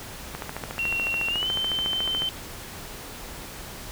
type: click train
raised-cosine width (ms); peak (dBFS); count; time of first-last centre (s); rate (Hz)
0.5; -16; 27; 0.35-2.221; 13.9
type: tone with pitch glide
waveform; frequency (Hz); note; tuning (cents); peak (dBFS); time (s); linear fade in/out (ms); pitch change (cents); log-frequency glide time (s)
sine; 2738 to 3091; F7 to G7; -35 to -25; -24; 0.79-2.29; 0; +210; 1.28-1.49
effects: pink hiss -39 dBFS RMS until 3.91 s